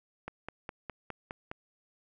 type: click train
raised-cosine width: 0.5 ms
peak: -23 dBFS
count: 7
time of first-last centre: 0.28-1.515 s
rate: 4.86 Hz
effects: none